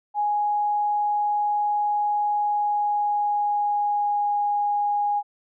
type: tone with pitch glide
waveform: sine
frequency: 830.6 to 823.4 Hz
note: G#5 to G#5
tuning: 0 to -15 cents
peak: -20 dBFS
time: 0.14-5.23 s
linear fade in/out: 50 ms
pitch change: -15 cents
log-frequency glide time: 2.34-4.37 s
effects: none